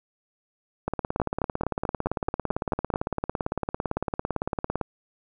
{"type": "two click trains", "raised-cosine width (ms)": 1, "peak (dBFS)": [-11, -12], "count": [9, 71], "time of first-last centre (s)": [[1.2, 2.939], [0.88, 4.813]], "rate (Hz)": [4.6, 17.8], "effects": []}